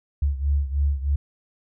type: beating tone pair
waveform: sine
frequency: 70 / 73.2 Hz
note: C#2 / D2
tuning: +18 / -5 cents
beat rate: 3.2 Hz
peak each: -21 / -25 dBFS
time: 0.22-1.16 s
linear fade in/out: 5 ms
effects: none

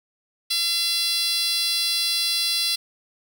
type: tone with high-pass filter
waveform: 10% pulse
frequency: 680 Hz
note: F5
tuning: 46 cents flat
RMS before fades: -23 dBFS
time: 0.5-2.76 s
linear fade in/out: 10 ms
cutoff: 4400 Hz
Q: 2.4
effects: none

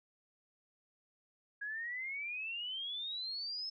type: exponential sweep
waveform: sine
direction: up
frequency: 1642 to 5274 Hz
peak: -38 dBFS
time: 1.61-3.7 s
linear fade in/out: 10 ms
effects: none

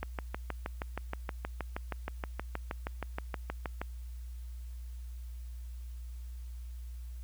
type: click train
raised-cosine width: 0.5 ms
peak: -20 dBFS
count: 25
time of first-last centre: 0.03-3.815 s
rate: 6.34 Hz
effects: added 60 Hz sine -40 dBFS peak until 7.23 s + white hiss -64 dBFS RMS until 7.23 s

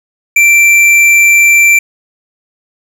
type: tone with tanh clipping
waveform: sine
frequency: 2349 Hz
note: D7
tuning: in tune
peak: -5 dBFS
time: 0.36-1.79 s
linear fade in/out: 5 ms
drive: 12 dB
effects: none

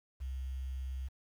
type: tone with quantisation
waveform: sine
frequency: 65.41 Hz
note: C2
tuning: in tune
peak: -36 dBFS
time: 0.2-1.09 s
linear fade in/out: 20 ms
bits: 10
effects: none

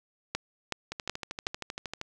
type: two click trains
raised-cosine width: 0.2 ms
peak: -12 / -18 dBFS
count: 4 / 15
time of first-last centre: 0.35-1.469 / 0.92-2.014 s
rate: 2.68 / 12.8 Hz
effects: none

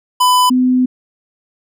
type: tone pair in turn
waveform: square / sine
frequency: 1000 / 253.4 Hz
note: B5 / B3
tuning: +21 / +45 cents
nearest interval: 2 octaves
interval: 2376 cents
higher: first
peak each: -9 dBFS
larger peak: neither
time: 0.2-0.5 / 0.5-0.86 s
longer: second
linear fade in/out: 10 ms
effects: none

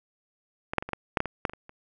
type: clicks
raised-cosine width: 0.5 ms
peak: -16 / -6 / -19 / -21 / -13 / -7 / -9 / -17 / -9 / -23 / -25 / -30 dBFS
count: 12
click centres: 0.735 / 0.783 / 0.825 / 0.89 / 0.933 / 1.172 / 1.204 / 1.257 / 1.452 / 1.496 / 1.535 / 1.694 s
effects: none

